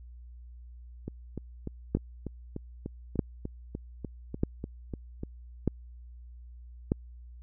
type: two click trains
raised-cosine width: 3 ms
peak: -22 / -12 dBFS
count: 15 / 5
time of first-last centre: 1.08-5.234 / 1.95-6.919 s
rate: 3.37 / 0.805 Hz
effects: added 60 Hz sine -45 dBFS peak until 7.42 s